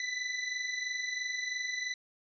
sawtooth tone pair together, 1977 / 2000 Hz, B6 / B6, +1 / +21 cents, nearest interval unison, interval 20 cents, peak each -35 / -31 dBFS, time 0-1.94 s, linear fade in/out 2 ms, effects resampled to 16000 Hz

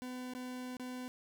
40% pulse tone with dropouts, 251.9 Hz, B3, 34 cents sharp, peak -40 dBFS, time 0.02-1.08 s, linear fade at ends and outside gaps 0 ms, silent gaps 0.336-0.35 / 0.768-0.797 s, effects none

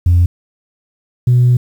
sine tone pair in turn, 87.31 / 123.47 Hz, F2 / B2, 0 / 0 cents, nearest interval tritone, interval 600 cents, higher second, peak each -5 dBFS, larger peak neither, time 0.06-0.26 / 1.27-1.57 s, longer second, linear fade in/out 5 ms, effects tanh soft clip ceiling -4 dBFS + 7-bit

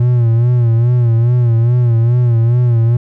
triangle tone with vibrato, 118.8 Hz, A#2, 33 cents sharp, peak -6 dBFS, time 0-2.97 s, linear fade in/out 5 ms, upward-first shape sine, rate 2.4 Hz, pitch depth 72 cents each way, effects none

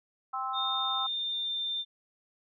harmonic tone, 261.6 Hz, C4, in tune, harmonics 3 / 4 / 5, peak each -36 / -36 / -34 dBFS, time 0.33-1.07 s, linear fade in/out 10 ms
sine tone with pitch glide, 3646 to 3590 Hz, A#7 to A7, -39 to +34 cents, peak -30 dBFS, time 0.53-1.85 s, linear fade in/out 50 ms, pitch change -27 cents, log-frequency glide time 0.66-1.55 s
effects none

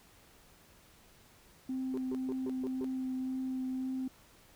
sine tone with vibrato, 259.6 Hz, C4, 13 cents flat, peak -32 dBFS, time 1.69-4.08 s, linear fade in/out 5 ms, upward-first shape triangle, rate 1.9 Hz, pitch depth 11 cents each way
sine tone bursts, 388.7 Hz, G4, 15 cents flat, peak -34 dBFS, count 6, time 1.94-2.844 s, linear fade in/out 0 ms, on 34 ms, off 140 ms
effects tanh soft clip ceiling -29 dBFS + pink hiss -61 dBFS RMS until 4.55 s

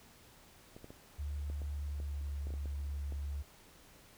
clicks, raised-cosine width 2 ms, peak -36 dBFS, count 11, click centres 0.765 / 0.844 / 0.905 / 1.5 / 1.618 / 2.001 / 2.47 / 2.505 / 2.539 / 2.657 / 3.123 s
sine tone with pitch glide, 72.6 to 71.23 Hz, D2 to C#2, -19 to +48 cents, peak -36 dBFS, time 1.18-3.43 s, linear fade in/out 20 ms, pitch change -33 cents, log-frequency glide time 1.79-2.33 s
effects pink hiss -60 dBFS RMS until 4.17 s

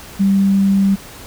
sine tone, 196 Hz, G3, in tune, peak -10 dBFS, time 0.19-0.96 s, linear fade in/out 20 ms, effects pink hiss -36 dBFS RMS until 1.26 s

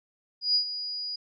sine tone with ADSR envelope, 4900 Hz, D#8, 27 cents flat, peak -19 dBFS, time 0.41-1.16 s, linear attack 140 ms, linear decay 92 ms, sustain -12 dB, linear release 7 ms, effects none

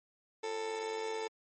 30% pulse tone with amplitude modulation, 442.9 Hz, A4, 11 cents sharp, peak -30 dBFS, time 0.43-1.28 s, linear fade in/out 10 ms, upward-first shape sine, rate 98.2 Hz, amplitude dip 60%, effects MP3 32 kbps

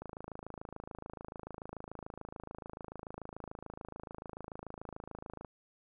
click train, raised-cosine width 1 ms, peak -29 dBFS, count 147, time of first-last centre 0.02-5.448 s, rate 26.9 Hz, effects none

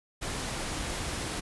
pink noise, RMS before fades -34 dBFS, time 0.21-1.41 s, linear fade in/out 20 ms, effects resampled to 24000 Hz

